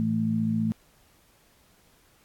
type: harmonic tone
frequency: 55 Hz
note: A1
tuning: in tune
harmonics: 2 / 3 / 4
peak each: -31 / -31 / -24 dBFS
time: 0-0.72 s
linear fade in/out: 0 ms
effects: pink hiss -61 dBFS RMS until 2.24 s + AAC 64 kbps